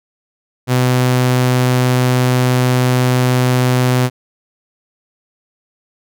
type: tone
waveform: sawtooth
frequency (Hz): 126.2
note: B2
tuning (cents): +38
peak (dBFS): -7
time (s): 0.67-4.1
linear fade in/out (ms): 50
effects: none